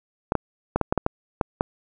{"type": "clicks", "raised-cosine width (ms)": 1, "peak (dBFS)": -6, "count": 9, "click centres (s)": [0.321, 0.353, 0.76, 0.813, 0.925, 0.977, 1.064, 1.412, 1.609], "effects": []}